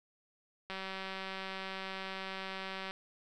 click train, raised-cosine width 0.3 ms, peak -25 dBFS, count 423, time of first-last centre 0.7-2.909 s, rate 191 Hz, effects none

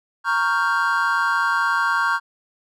triangle chord, G half-diminished seventh, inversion first, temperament equal, 932.3 / 1108.7 / 1396.9 / 1568 Hz, Bb5 / Db6 / F6 / G6, 0 / 0 / 0 / 0 cents, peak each -23 / -21 / -21 / -21 dBFS, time 0.24-2.2 s, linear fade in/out 50 ms, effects none

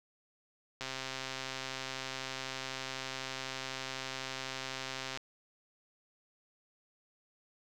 click train, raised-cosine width 0.2 ms, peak -21 dBFS, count 577, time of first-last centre 0.81-5.174 s, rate 132 Hz, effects 10-bit

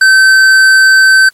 triangle tone with tanh clipping, 1543 Hz, G6, 28 cents flat, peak -4 dBFS, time 0.01-1.29 s, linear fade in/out 5 ms, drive 16 dB, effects white hiss -49 dBFS RMS until 1.33 s + MP3 64 kbps

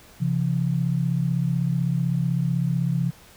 sine tone pair together, 133.7 / 169.6 Hz, C3 / E3, +38 / +50 cents, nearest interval major third, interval 412 cents, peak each -23 dBFS, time 0.2-3.11 s, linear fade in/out 20 ms, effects pink hiss -50 dBFS RMS until 3.36 s

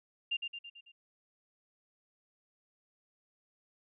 sine tone with echo, 2794 Hz, F7, in tune, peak -30 dBFS, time 0.31-0.37 s, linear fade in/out 10 ms, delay 110 ms, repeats 5, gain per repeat -5 dB, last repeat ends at 0.92 s, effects none

